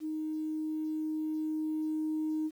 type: tone with level ramp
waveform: sine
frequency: 311.1 Hz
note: D#4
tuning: in tune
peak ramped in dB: -32 to -28 dBFS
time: 0-2.51 s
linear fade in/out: 50 ms
effects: tanh soft clip ceiling -26 dBFS + 10-bit

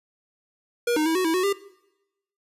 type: tone with pitch steps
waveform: square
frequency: 477.6 / 307.8 / 323.8 / 370.6 / 324.8 / 368.4 / 398.9 Hz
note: A#4 / D#4 / E4 / F#4 / E4 / F#4 / G4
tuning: +42 / -19 / -31 / +3 / -26 / -7 / +30 cents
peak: -21 dBFS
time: 0.87-1.528 s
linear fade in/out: 5 ms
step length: 94 ms
effects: noise-tail reverb RT60 0.9 s tail -20 dB re dry + resampled to 32000 Hz

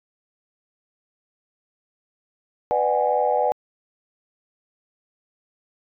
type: chord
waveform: sine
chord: G# half-diminished seventh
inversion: first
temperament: just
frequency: 498.4 / 598 / 747.5 / 830.6 Hz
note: B4 / D5 / F#5 / G#5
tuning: +16 / +31 / +17 / 0 cents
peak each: -23 dBFS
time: 2.71-3.52 s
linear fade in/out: 0 ms
effects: tanh soft clip ceiling -7 dBFS

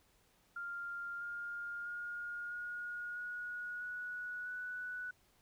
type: tone with pitch steps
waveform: sine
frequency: 1396.9 / 1410.7 / 1424.6 / 1438.7 / 1452.9 / 1467.2 / 1481.7 Hz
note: F6 / F6 / F6 / F#6 / F#6 / F#6 / F#6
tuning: 0 / +17 / +34 / -49 / -32 / -15 / +2 cents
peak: -40 dBFS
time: 0.56-5.11 s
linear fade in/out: 5 ms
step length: 650 ms
effects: pink hiss -71 dBFS RMS until 5.41 s

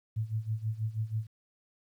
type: tone with tremolo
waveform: sine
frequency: 110 Hz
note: A2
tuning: in tune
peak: -27 dBFS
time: 0.16-1.27 s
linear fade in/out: 10 ms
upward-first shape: sine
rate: 6.2 Hz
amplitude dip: 85%
effects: 11-bit

